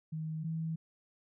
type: tone pair in turn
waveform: sine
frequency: 157.8 / 161.58 Hz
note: D#3 / E3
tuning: +25 / -34 cents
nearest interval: unison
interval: 41 cents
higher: second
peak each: -35 / -33 dBFS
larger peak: second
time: 0.12-0.44 / 0.44-0.76 s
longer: neither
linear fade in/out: 10 ms
effects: none